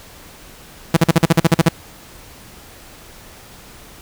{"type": "tone bursts", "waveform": "sawtooth", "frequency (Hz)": 164.81, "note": "E3", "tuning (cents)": 0, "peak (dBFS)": -4, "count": 11, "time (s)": [0.94, 1.688], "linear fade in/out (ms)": 5, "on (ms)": 28, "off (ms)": 44, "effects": ["pink hiss -41 dBFS RMS until 4.01 s"]}